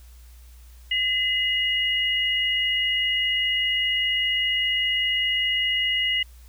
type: tone pair together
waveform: sine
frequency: 2030 / 2875 Hz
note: B6 / F7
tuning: +47 / +50 cents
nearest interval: tritone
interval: 603 cents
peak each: -25 / -22 dBFS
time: 0.91-6.23 s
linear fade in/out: 5 ms
effects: added 60 Hz sine -44 dBFS peak until 6.48 s + white hiss -57 dBFS RMS until 6.48 s